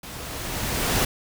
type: noise with level ramp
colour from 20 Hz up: pink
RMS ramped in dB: -38 to -21 dBFS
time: 0.03-1.05 s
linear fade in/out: 5 ms
effects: none